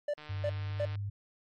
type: tone bursts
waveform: triangle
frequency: 587.3 Hz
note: D5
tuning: in tune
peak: -27 dBFS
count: 3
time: 0.08-0.854 s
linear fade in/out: 5 ms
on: 58 ms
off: 300 ms
type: click train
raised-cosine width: 0.3 ms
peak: -32 dBFS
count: 118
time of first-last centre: 0.18-0.955 s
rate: 151 Hz
type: tone with pitch glide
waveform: sine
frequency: 97.6 to 100.87 Hz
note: G2 to G2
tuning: -7 to +50 cents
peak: -33 dBFS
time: 0.29-1.1 s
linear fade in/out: 10 ms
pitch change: +57 cents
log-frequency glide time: 0.39-0.94 s
effects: MP3 48 kbps